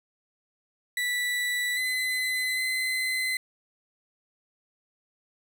35% pulse tone with pitch steps, 1966 / 2024 / 2041 Hz, B6 / B6 / C7, -8 / +42 / -44 cents, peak -24 dBFS, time 0.97-3.37 s, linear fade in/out 2 ms, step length 800 ms, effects none

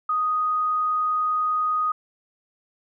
sine tone, 1245 Hz, D#6, 1 cent sharp, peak -20 dBFS, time 0.09-1.92 s, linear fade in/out 5 ms, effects none

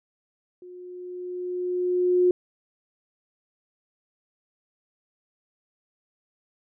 sine tone with level ramp, 360 Hz, F#4, 47 cents flat, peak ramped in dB -41 to -15 dBFS, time 0.62-2.31 s, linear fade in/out 2 ms, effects none

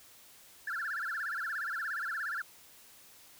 sine tone with vibrato, 1543 Hz, G6, 28 cents flat, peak -32 dBFS, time 0.67-2.42 s, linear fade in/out 5 ms, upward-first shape sine, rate 17 Hz, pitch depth 240 cents each way, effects tanh soft clip ceiling -30 dBFS + white hiss -57 dBFS RMS until 3.39 s

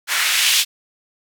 blue noise with band-pass filter sweep, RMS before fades -17 dBFS, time 0.07-0.65 s, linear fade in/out 50 ms, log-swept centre 1500 to 3400 Hz, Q 1.5, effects none

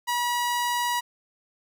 sawtooth tone, 966 Hz, B5, 39 cents flat, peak -20 dBFS, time 0.07-1.01 s, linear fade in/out 20 ms, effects none

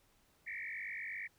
sine tone with frequency modulation, 2056 Hz, C7, 31 cents flat, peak -40 dBFS, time 0.46-1.28 s, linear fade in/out 20 ms, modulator 48.6 Hz, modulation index 5.3, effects pink hiss -71 dBFS RMS until 1.38 s

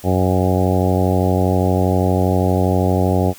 harmonic tone with a mistuned harmonic, 92.5 Hz, F#2, in tune, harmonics 1 / 2 / 3 / 4 / 5 / 6 / 7 / 8 / 9, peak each -17 / -20 / -22 / -23 / -24 / -25 / -25 / -26 / -27 dBFS, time 0.03-3.34 s, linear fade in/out 50 ms, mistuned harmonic 9, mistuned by -16 cents, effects white hiss -42 dBFS RMS until 3.38 s

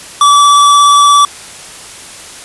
square tone with vibrato, 1154 Hz, D6, 31 cents flat, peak -4 dBFS, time 0.21-1.25 s, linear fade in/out 2 ms, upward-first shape sine, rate 17 Hz, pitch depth 9 cents each way, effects white hiss -30 dBFS RMS until 2.44 s + resampled to 24000 Hz

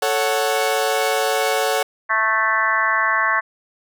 sawtooth chord, F# minor, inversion first, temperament equal, 440 / 554.4 / 740 Hz, A4 / C#5 / F#5, 0 / 0 / 0 cents, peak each -18 dBFS, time 0.02-1.83 s, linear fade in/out 5 ms
harmonic tone, 220 Hz, A3, in tune, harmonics 3 / 4 / 5 / 6 / 7 / 8 / 9, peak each -29 / -28 / -20 / -29 / -23 / -21 / -24 dBFS, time 2.09-3.41 s, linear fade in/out 20 ms
effects none

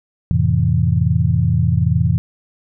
sine chord, F major seventh, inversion none, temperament equal with one note detuned, 87.31 / 109.68 / 130.81 / 164.81 Hz, F2 / A2 / C3 / E3, 0 / -5 / 0 / 0 cents, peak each -18 dBFS, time 0.31-2.18 s, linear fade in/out 0 ms, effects none

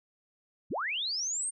sine linear sweep, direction up, 68 to 8870 Hz, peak -30 dBFS, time 0.7-1.51 s, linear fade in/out 20 ms, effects none

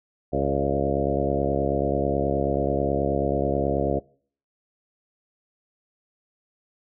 harmonic tone with a mistuned harmonic, 69.3 Hz, C#2, in tune, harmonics 1 / 2 / 3 / 4 / 5 / 6 / 7 / 8 / 9 / 10, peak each -31 / -30 / -32 / -30 / -30 / -29 / -30 / -29 / -32 / -31 dBFS, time 0.32-4 s, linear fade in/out 20 ms, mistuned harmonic 8, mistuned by +25 cents, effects noise-tail reverb RT60 0.5 s tail -23 dB re dry

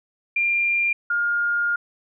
sine tone pair in turn, 2391 / 1416 Hz, D7 / F6, +30 / +23 cents, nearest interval major sixth, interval 907 cents, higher first, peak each -18 / -19 dBFS, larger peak first, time 0.36-0.93 / 1.1-1.76 s, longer second, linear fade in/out 5 ms, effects none

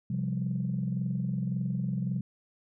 sine chord, C suspended fourth, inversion none, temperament just, 130.81 / 174.42 / 196.22 Hz, C3 / F3 / G3, 0 / -2 / +2 cents, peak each -31 / -32 / -33 dBFS, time 0.1-2.21 s, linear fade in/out 5 ms, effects tanh soft clip ceiling -20 dBFS

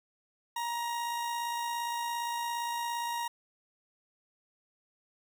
40% pulse tone with amplitude modulation, 943 Hz, A#5, 20 cents sharp, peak -30 dBFS, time 0.56-3.28 s, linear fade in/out 5 ms, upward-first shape sine, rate 57.4 Hz, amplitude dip 30%, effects none

